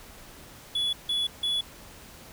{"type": "tone bursts", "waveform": "triangle", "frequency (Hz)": 3410, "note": "G#7", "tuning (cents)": 45, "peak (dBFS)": -23, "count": 3, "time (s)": [0.75, 1.61], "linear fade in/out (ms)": 5, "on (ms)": 180, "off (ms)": 160, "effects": ["pink hiss -48 dBFS RMS until 2.32 s"]}